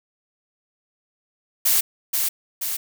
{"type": "noise with echo", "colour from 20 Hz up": "blue", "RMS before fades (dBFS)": -18, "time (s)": [1.65, 1.81], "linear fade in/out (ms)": 10, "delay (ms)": 480, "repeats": 2, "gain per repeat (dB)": -4, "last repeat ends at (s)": 2.77, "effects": []}